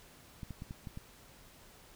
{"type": "clicks", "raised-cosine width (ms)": 5, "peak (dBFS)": -30, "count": 6, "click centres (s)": [0.432, 0.507, 0.621, 0.709, 0.872, 0.974], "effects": ["pink hiss -58 dBFS RMS until 1.95 s"]}